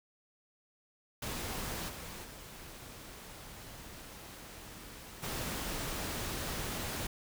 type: noise with level steps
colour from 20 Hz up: pink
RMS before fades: -39 / -45 / -49 / -38 dBFS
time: 1.22-7.07 s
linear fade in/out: 5 ms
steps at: 1.88 / 2.23 / 5.22 s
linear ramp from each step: 20 ms
effects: none